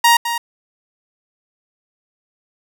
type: tone with echo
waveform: sawtooth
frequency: 939 Hz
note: A#5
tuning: 12 cents sharp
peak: -5 dBFS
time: 0.04-0.17 s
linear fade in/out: 5 ms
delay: 210 ms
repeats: 1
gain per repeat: -10 dB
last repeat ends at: 0.38 s
effects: none